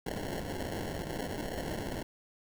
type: noise with sample-and-hold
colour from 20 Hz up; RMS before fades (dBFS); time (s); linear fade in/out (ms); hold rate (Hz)
violet; -37; 0.06-2.03; 5; 1225
effects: none